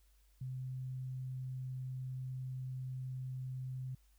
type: tone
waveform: sine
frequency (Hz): 129.3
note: C3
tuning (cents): -20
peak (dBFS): -39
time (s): 0.41-3.95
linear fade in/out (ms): 5
effects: added 50 Hz sine -65 dBFS peak until 4.18 s + white hiss -75 dBFS RMS until 4.18 s